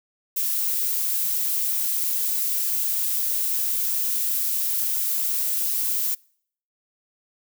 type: noise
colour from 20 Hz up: violet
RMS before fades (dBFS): -24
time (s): 0.36-6.15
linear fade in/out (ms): 10
effects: noise-tail reverb RT60 0.6 s tail -26 dB re dry